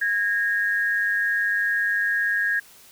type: tone pair together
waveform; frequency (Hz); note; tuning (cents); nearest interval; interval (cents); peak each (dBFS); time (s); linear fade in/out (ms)
sine; 1640.7 / 1843; G#6 / A#6; -22 / -20; major second; 202; -21 / -26; 0.01-2.6; 10
effects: white hiss -50 dBFS RMS until 2.91 s